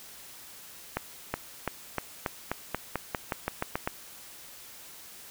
accelerating click train, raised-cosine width 0.5 ms, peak -13 dBFS, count 14, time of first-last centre 0.97-3.875 s, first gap 370 ms, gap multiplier 0.91, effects white hiss -48 dBFS RMS until 5.3 s

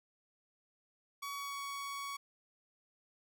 sawtooth tone with pitch glide, 1129 to 1120.6 Hz, C#6 to C#6, +31 to +18 cents, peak -36 dBFS, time 1.22-2.17 s, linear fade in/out 10 ms, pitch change -13 cents, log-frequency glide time 1.34-1.61 s, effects none

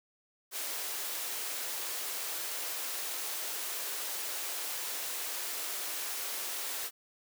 white high-pass noise, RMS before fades -37 dBFS, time 0.51-6.91 s, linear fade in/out 50 ms, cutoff 340 Hz, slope 24 dB/octave, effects none

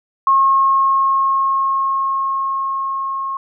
sine tone with level ramp, 1082 Hz, C#6, 42 cents flat, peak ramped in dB -9 to -20 dBFS, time 0.27-3.37 s, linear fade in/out 2 ms, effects none

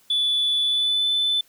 sine tone with pitch glide, 3461 to 3513 Hz, A7 to A7, -29 to -3 cents, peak -17 dBFS, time 0.1-1.41 s, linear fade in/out 5 ms, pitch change +26 cents, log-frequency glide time 0.63-1.08 s, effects tanh soft clip ceiling -16 dBFS + white hiss -58 dBFS RMS until 1.48 s

